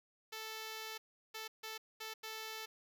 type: tone bursts at uneven times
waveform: 5% pulse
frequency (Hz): 440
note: A4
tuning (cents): 0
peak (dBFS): -32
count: 5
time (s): 0.32-0.98 / 1.34-1.48 / 1.63-1.78 / 2-2.14 / 2.23-2.66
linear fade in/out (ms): 10
effects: none